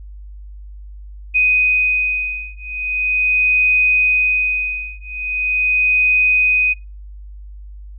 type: beating tone pair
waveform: sine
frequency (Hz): 2499 / 2499.41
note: D#7 / D#7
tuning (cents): +7 / +7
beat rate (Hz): 0.41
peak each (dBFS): -17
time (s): 1.34-6.74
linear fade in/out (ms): 20
effects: noise-tail reverb RT60 0.3 s tail -25 dB re dry + added 50 Hz sine -32 dBFS peak until 7.98 s